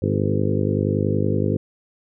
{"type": "harmonic tone with a mistuned harmonic", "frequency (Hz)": 50.6, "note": "G#1", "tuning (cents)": -44, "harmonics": [2, 3, 4, 5, 6, 7, 8, 9, 10], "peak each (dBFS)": [-23, -25, -26, -27, -28, -28, -29, -30, -30], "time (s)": [0.02, 1.57], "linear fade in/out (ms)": 5, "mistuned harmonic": 8, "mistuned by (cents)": 21, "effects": []}